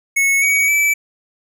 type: tone with pitch steps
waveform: square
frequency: 2200 / 2254 / 2309 Hz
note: C#7 / C#7 / D7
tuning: -14 / +28 / -30 cents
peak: -13 dBFS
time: 0.16-0.94 s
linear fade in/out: 10 ms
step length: 260 ms
effects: none